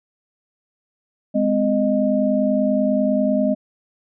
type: tone cluster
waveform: sine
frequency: 207.3 / 257.4 / 617 Hz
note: G#3 / C4 / D#5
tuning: -3 / -28 / -15 cents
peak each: -20 dBFS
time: 1.34-3.55 s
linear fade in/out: 20 ms
effects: none

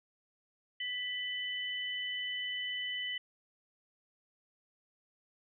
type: tone pair together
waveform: sine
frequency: 1975.5 / 3008 Hz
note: B6 / F#7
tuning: 0 / +28 cents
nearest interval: perfect fifth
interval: 728 cents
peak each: -38 / -37 dBFS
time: 0.8-3.18 s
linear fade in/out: 5 ms
effects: none

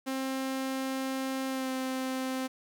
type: tone with pitch glide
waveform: sawtooth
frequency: 265.1 to 260.8 Hz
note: C4 to C4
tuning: +23 to -5 cents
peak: -27 dBFS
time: 0.06-2.48 s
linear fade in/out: 20 ms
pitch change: -28 cents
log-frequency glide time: 1.48-1.7 s
effects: 10-bit

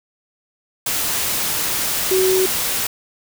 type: tone in noise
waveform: sine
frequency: 375.4 Hz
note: F#4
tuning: 25 cents sharp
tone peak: -14 dBFS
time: 2.11-2.46 s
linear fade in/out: 5 ms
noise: white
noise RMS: -21 dBFS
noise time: 0.86-2.87 s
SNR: +4 dB
effects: none

